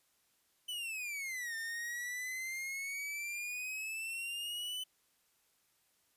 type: exponential two-way sweep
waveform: 45% pulse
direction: down then up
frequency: 3027 to 1800 to 3027 Hz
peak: -38 dBFS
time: 0.68-4.84 s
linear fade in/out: 10 ms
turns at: 1.56 s
effects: white hiss -74 dBFS RMS until 6.16 s + resampled to 32000 Hz